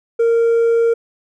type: tone with hard clipping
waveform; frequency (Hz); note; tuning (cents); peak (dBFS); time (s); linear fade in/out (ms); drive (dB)
triangle; 462.5; A#4; -14; -10; 0.19-0.94; 10; 1
effects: none